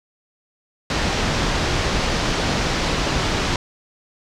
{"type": "low-pass noise", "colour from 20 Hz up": "pink", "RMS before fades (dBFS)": -21, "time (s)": [0.9, 3.56], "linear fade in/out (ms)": 2, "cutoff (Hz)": 6000, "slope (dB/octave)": 24, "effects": []}